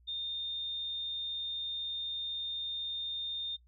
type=tone; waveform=sine; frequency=3638 Hz; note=A#7; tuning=43 cents flat; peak=-34 dBFS; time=0.07-3.57 s; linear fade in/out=20 ms; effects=noise-tail reverb RT60 0.1 s tail -17 dB re dry + added 60 Hz sine -60 dBFS peak until 3.67 s